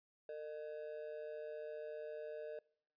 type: ring-modulated tone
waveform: triangle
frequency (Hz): 531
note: C5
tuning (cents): +25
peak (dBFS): -39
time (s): 0.29-2.59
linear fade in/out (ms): 2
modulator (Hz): 77.2
effects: noise-tail reverb RT60 0.6 s tail -24 dB re dry + resampled to 11025 Hz